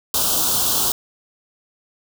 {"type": "band-stop noise", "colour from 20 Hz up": "white", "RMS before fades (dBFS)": -19, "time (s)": [0.14, 0.92], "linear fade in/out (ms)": 2, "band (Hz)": [1400, 3000], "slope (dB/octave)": 48, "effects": []}